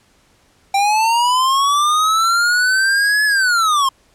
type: linear two-way sweep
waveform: square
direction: up then down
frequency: 781 to 1716 to 1049 Hz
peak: -13 dBFS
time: 0.74-3.89 s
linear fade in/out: 5 ms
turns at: 3.25 s
effects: pink hiss -55 dBFS RMS until 4.14 s + low-pass 10000 Hz 12 dB/octave